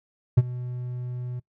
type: tone with ADSR envelope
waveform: triangle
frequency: 123.9 Hz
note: B2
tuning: 6 cents sharp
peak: -8 dBFS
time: 0.37-1.4 s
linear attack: 10 ms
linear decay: 36 ms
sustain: -20 dB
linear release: 12 ms
effects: noise-tail reverb RT60 0.1 s tail -21 dB re dry